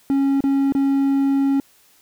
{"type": "tone with dropouts", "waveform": "triangle", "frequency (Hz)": 274.9, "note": "C#4", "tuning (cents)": -14, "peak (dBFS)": -13, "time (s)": [0.1, 1.6], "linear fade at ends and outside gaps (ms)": 1, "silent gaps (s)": [[0.406, 0.439], [0.723, 0.75]], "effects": ["white hiss -55 dBFS RMS until 2.01 s"]}